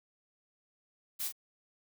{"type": "noise with echo", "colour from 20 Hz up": "blue", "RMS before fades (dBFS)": -36, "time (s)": [1.19, 1.29], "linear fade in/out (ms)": 20, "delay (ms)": 35, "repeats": 1, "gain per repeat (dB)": -5, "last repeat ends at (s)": 1.325, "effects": []}